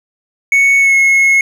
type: tone with pitch glide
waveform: triangle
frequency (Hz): 2217 to 2174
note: C#7 to C#7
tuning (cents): 0 to -34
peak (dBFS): -5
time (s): 0.52-1.41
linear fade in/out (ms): 2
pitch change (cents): -34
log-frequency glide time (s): 0.79-0.95
effects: none